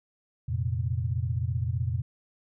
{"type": "chord", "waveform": "sine", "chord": "F suspended fourth", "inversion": "none", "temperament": "equal with one note detuned", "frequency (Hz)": [87.31, 115.14, 130.81], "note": ["F2", "Bb2", "C3"], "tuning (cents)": [0, -21, 0], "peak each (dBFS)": [-30, -29, -32], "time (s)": [0.48, 2.02], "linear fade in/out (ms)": 10, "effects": []}